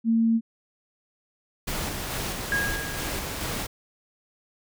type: tone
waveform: sine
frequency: 227.2 Hz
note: A#3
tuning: 44 cents flat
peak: -18 dBFS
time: 0.04-0.41 s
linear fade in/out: 50 ms
type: noise with tremolo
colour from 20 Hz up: pink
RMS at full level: -30 dBFS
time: 1.67-3.67 s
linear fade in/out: 10 ms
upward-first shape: square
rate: 2.3 Hz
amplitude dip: 25%
type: tone with exponential decay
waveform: sine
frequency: 1639 Hz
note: G#6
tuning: 23 cents flat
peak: -21 dBFS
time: 2.52-3.49 s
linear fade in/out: 1 ms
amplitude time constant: 210 ms
effects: none